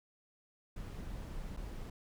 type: noise with dropouts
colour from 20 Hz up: brown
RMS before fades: -43 dBFS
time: 0.76-1.9 s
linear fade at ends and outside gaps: 5 ms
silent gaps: 1.567-1.571 s
effects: none